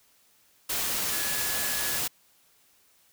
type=tone in noise; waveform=sine; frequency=1696 Hz; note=G#6; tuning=36 cents sharp; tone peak=-37 dBFS; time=1.12-1.99 s; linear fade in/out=10 ms; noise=white; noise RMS=-29 dBFS; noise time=0.69-2.08 s; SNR=-11 dB; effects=white hiss -63 dBFS RMS until 3.12 s